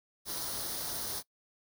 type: noise with comb filter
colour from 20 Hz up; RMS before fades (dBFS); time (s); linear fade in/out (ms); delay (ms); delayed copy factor
white; -37; 0.25-1.23; 50; 0.2; +0.65
effects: noise-tail reverb RT60 0.1 s tail -21 dB re dry